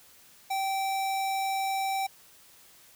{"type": "tone", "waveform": "square", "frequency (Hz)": 776, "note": "G5", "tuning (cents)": -18, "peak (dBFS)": -28, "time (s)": [0.5, 2.07], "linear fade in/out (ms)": 10, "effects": ["white hiss -56 dBFS RMS until 2.95 s"]}